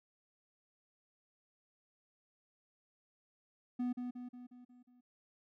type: tone with echo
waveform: triangle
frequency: 246.9 Hz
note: B3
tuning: in tune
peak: -31 dBFS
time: 3.79-3.93 s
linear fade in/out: 10 ms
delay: 180 ms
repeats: 6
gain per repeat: -5 dB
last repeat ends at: 5.01 s
effects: none